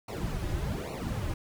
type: noise with flanger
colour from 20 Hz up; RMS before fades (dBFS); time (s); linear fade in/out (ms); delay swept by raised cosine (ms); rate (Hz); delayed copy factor
brown; -33; 0.08-1.34; 5; 0.6 to 4.5; 1.2; -1
effects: none

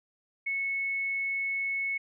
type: tone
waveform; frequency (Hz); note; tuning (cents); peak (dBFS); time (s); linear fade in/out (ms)
sine; 2201; C#7; -13; -28; 0.46-1.98; 10
effects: none

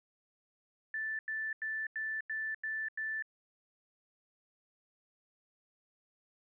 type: tone bursts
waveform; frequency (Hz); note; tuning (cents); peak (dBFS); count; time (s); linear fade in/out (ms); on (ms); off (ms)
sine; 1760; A6; 0; -34; 7; 0.94-3.224; 2; 250; 89
effects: none

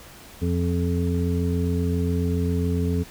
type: harmonic tone with a mistuned harmonic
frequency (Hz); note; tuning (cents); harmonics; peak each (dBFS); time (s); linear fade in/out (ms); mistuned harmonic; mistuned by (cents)
87.31; F2; 0; 1 / 2 / 3 / 5; -23 / -26 / -28 / -30; 0.41-3.04; 20; 5; -22
effects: pink hiss -45 dBFS RMS until 3.1 s

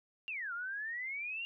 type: exponential two-way sweep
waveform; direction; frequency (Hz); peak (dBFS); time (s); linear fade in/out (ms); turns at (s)
sine; down then up; 2821 to 1371 to 2821; -37; 0.28-1.45; 0; 0.53
effects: none

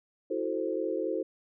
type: chord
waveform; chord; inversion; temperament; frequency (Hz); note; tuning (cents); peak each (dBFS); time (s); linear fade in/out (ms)
sine; F# half-diminished seventh; third; equal with one note detuned; 325.7 / 370 / 440 / 523.3; E4 / F#4 / A4 / C5; -21 / 0 / 0 / 0; -34; 0.3-1.23; 10
effects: none

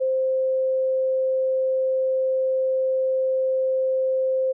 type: tone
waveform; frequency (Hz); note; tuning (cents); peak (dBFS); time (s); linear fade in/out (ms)
sine; 523.3; C5; 0; -19; 0-4.53; 20
effects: none

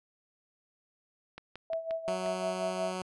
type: click train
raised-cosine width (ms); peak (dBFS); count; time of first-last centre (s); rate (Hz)
0.3; -27; 6; 1.38-2.262; 5.67
type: tone with tremolo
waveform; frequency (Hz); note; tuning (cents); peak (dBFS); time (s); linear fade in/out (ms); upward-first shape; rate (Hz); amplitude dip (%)
sine; 654; E5; -14; -29; 1.7-2.92; 2; sine; 5.5; 75
type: tone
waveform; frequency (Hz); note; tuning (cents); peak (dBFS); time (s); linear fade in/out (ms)
10% pulse; 185; F#3; 0; -26; 2.08-3.02; 0
effects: resampled to 24000 Hz

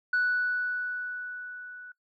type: tone with level ramp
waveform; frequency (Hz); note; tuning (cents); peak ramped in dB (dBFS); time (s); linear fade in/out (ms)
sine; 1480; F#6; 0; -20 to -42; 0.13-1.92; 5
effects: noise-tail reverb RT60 0.1 s tail -20 dB re dry + tanh soft clip ceiling -20 dBFS

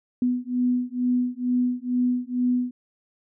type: beating tone pair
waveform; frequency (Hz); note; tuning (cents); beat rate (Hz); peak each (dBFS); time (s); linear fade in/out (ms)
sine; 246.9 / 249.1; B3 / B3; 0 / +15; 2.2; -24; 0.22-2.71; 2
effects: none

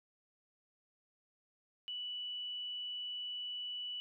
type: tone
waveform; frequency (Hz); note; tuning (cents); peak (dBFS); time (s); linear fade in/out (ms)
sine; 2960; F#7; 0; -39; 1.88-4; 0
effects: none

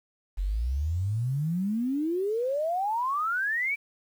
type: exponential sweep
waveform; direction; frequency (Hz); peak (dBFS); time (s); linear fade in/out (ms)
sine; up; 43.65 to 2349; -25; 0.37-3.76; 20
effects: 9-bit

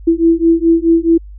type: beating tone pair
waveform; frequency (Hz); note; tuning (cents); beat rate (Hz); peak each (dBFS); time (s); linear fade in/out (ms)
sine; 329.6 / 334.3; E4 / E4; 0 / +24; 4.7; -11; 0.07-1.18; 10
effects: added 50 Hz sine -30 dBFS peak until 1.38 s

